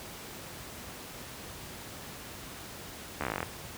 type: slowing click train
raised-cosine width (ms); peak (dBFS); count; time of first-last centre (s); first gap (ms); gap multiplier
0.5; -16; 13; 3.21-3.429; 13; 1.06
effects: pink hiss -44 dBFS RMS until 3.77 s + high-pass 60 Hz 12 dB/octave